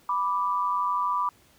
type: tone pair together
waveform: sine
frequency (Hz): 987.8 / 1174.7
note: B5 / D6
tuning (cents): 0 / 0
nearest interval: minor third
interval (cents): 300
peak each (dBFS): -26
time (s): 0.09-1.29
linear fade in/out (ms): 2
effects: pink hiss -59 dBFS RMS until 1.58 s + high-pass 60 Hz 12 dB/octave